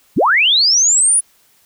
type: linear sweep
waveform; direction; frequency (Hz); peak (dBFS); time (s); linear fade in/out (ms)
sine; up; 82.41 to 9956; -9; 0.16-1.21; 20
effects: white hiss -54 dBFS RMS until 1.65 s